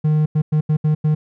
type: tone bursts at uneven times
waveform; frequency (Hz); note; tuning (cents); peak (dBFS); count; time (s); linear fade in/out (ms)
triangle; 153.2; D#3; -27; -11; 6; 0.04-0.26 / 0.35-0.42 / 0.52-0.61 / 0.69-0.77 / 0.84-0.95 / 1.04-1.15; 10
effects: none